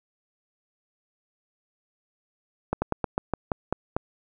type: slowing click train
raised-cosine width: 1 ms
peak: -10 dBFS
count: 9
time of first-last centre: 2.73-3.965 s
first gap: 90 ms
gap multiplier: 1.15
effects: none